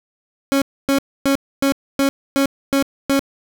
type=tone bursts; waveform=30% pulse; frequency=275.3 Hz; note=C#4; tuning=12 cents flat; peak=-11 dBFS; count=8; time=0.52-3.194 s; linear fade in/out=0 ms; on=98 ms; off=270 ms; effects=none